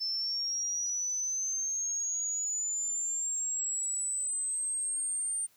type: linear sweep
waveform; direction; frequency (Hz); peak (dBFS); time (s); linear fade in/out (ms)
sine; up; 5274 to 8870; -30; 0-5.47; 20
effects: white hiss -65 dBFS RMS until 5.56 s

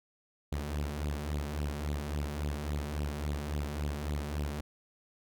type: tone with flanger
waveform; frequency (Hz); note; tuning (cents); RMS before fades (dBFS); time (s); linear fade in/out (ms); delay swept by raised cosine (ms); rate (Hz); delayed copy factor
sawtooth; 73.42; D2; 0; -35; 0.52-4.61; 5; 0.25 to 5.35; 3.6; +0.7
effects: none

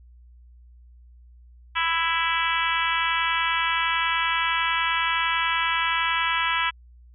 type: harmonic tone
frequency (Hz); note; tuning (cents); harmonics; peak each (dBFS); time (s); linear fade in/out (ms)
330.7; E4; +6; 3 / 4 / 5 / 6 / 7 / 8 / 9 / 10; -27 / -28 / -29 / -30 / -30 / -31 / -32 / -32; 1.75-6.71; 20
effects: added 60 Hz sine -47 dBFS peak until 7.14 s

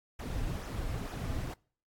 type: noise with flanger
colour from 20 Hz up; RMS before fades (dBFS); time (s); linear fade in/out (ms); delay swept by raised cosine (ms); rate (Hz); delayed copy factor
brown; -36; 0.19-1.54; 5; 0.22 to 5.52; 2.2; -0.7
effects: noise-tail reverb RT60 0.5 s tail -26 dB re dry + AAC 64 kbps

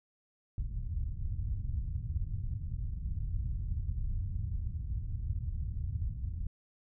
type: low-pass noise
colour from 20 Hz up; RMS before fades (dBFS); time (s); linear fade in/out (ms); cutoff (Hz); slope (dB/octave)
white; -35; 0.58-6.47; 2; 100; 24
effects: none

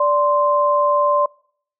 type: tone pair together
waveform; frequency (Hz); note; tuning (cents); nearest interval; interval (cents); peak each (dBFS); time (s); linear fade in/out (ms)
sine; 584.7 / 1043; D5 / C6; -8 / -6; minor seventh; 1002; -16; 0-1.26; 5
effects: noise-tail reverb RT60 0.6 s tail -26 dB re dry

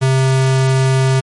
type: tone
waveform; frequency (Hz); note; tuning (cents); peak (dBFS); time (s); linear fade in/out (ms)
square; 132.3; C3; +20; -11; 0.01-1.21; 20
effects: MP3 48 kbps

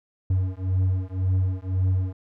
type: beating tone pair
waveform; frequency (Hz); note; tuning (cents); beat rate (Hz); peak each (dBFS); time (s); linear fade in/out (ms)
triangle; 92.5 / 94.4; F#2 / F#2; 0 / +35; 1.9; -22; 0.3-2.13; 5
effects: none

